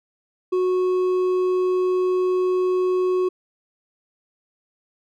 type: tone with hard clipping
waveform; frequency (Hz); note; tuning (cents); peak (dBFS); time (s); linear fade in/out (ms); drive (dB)
triangle; 367.4; F#4; -12; -19; 0.52-3.29; 10; 8
effects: none